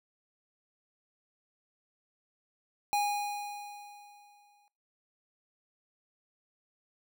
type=tone with exponential decay; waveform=square; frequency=821 Hz; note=G#5; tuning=20 cents flat; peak=-26 dBFS; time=2.93-4.68 s; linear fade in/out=0 ms; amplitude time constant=380 ms; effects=noise-tail reverb RT60 0.4 s tail -25 dB re dry